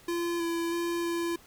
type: tone with pitch steps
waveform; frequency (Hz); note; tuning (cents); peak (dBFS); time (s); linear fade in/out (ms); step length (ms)
square; 342.9 / 336.6 / 341.9 / 339.8; F4 / E4 / F4 / F4; -32 / +36 / -37 / -47; -29; 0.08-1.36; 5; 320
effects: pink hiss -56 dBFS RMS until 1.46 s